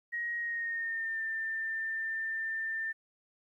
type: tone with pitch glide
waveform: sine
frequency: 1887 to 1791.4 Hz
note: A#6 to A6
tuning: +21 to +31 cents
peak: -32 dBFS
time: 0.12-2.93 s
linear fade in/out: 20 ms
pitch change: -90 cents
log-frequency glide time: 0.37-1.21 s
effects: 12-bit